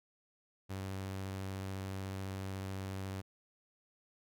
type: tone with vibrato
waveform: sawtooth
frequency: 96.1 Hz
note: G2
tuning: 34 cents flat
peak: -35 dBFS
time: 0.69-3.22 s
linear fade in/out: 20 ms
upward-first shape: triangle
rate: 14 Hz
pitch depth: 13 cents each way
effects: none